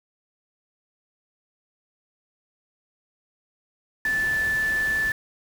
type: tone in noise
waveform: sine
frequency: 1751 Hz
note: A6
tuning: 9 cents flat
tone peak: -21 dBFS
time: 4.05-5.12 s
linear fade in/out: 2 ms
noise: pink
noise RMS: -37 dBFS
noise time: 4.05-5.12 s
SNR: +13 dB
effects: none